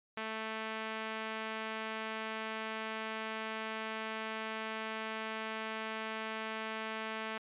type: tone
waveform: 5% pulse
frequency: 220 Hz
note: A3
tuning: in tune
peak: -26 dBFS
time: 0.17-7.38 s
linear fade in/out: 5 ms
effects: resampled to 8000 Hz